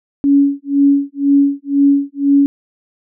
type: tone with tremolo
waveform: sine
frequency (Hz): 280.9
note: C#4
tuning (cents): +23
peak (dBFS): -6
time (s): 0.24-2.46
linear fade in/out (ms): 0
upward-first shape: sine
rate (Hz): 2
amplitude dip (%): 100
effects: none